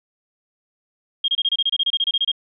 sine tone bursts, 3235 Hz, G#7, 46 cents flat, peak -16 dBFS, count 16, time 1.24-2.317 s, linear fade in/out 5 ms, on 42 ms, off 27 ms, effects none

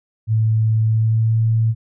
sine tone with pitch glide, 110.4 to 112.39 Hz, A2 to A2, +6 to +37 cents, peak -13 dBFS, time 0.27-1.75 s, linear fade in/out 50 ms, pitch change +31 cents, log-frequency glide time 0.84-1.34 s, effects none

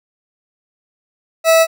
40% pulse tone, 652 Hz, E5, 19 cents flat, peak -7 dBFS, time 1.44-1.67 s, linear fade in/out 50 ms, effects none

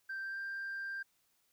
sine tone with pitch glide, 1568 to 1584.4 Hz, G6 to G6, 0 to +18 cents, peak -36 dBFS, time 0.09-1.03 s, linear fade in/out 10 ms, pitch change +18 cents, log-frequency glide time 0.21-0.4 s, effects tanh soft clip ceiling -36 dBFS + white hiss -75 dBFS RMS until 1.52 s

